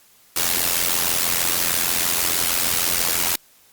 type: noise with amplitude modulation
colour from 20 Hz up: white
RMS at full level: -17 dBFS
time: 0.36-3.36 s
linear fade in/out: 5 ms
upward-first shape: sine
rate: 86.3 Hz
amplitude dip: 80%
effects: white hiss -54 dBFS RMS until 3.72 s + Opus 48 kbps